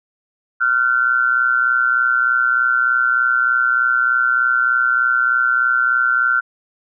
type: tone pair together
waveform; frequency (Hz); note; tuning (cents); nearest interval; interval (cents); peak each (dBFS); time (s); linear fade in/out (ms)
sine; 1388.7 / 1512; F6 / F#6; -10 / +37; minor second; 147; -15 / -17; 0.6-6.41; 20
effects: none